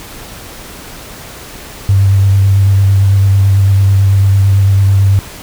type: tone with vibrato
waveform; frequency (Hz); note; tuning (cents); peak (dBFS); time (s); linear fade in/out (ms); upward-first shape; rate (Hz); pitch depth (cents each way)
sine; 98; G2; 0; -5; 1.89-5.19; 0; triangle; 9; 24
effects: pink hiss -30 dBFS RMS until 5.42 s